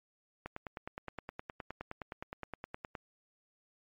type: click train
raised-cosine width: 0.5 ms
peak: -25 dBFS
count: 25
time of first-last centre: 0.46-2.952 s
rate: 9.63 Hz
effects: MP3 48 kbps